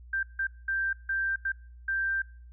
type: tone bursts at uneven times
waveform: sine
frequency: 1574 Hz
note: G6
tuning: 7 cents sharp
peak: -26 dBFS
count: 6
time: 0.13-0.23 / 0.39-0.47 / 0.68-0.93 / 1.09-1.36 / 1.45-1.52 / 1.88-2.22 s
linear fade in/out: 5 ms
effects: noise-tail reverb RT60 0.5 s tail -23 dB re dry + added 60 Hz sine -46 dBFS peak until 2.52 s